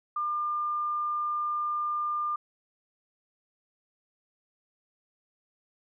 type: tone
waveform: sine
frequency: 1200 Hz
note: D6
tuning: 37 cents sharp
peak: -27 dBFS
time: 0.16-2.36 s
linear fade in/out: 5 ms
effects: none